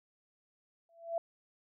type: tone with exponential growth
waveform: sine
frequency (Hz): 670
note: E5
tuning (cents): +28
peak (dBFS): -28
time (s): 0.89-1.18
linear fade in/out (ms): 2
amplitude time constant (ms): 62
effects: none